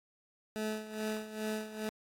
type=tone with tremolo; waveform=20% pulse; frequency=215.9 Hz; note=A3; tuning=33 cents flat; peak=-28 dBFS; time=0.56-1.89 s; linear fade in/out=0 ms; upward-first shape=sine; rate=2.4 Hz; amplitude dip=75%; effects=AAC 64 kbps